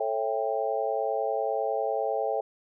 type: chord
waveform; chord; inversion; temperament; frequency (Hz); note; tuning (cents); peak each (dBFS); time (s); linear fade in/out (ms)
sine; A dominant seventh; none; just; 440 / 550 / 660 / 792; A4 / C#5 / E5 / G5; 0 / -14 / +2 / +18; -31; 0-2.41; 5
effects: none